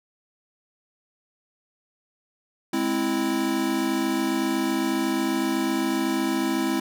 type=chord; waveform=square; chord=Ab augmented; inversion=none; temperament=equal; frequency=207.7 / 261.6 / 329.6 Hz; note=Ab3 / C4 / E4; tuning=0 / 0 / 0 cents; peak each=-31 / -27 / -26 dBFS; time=2.73-6.8 s; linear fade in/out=5 ms; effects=none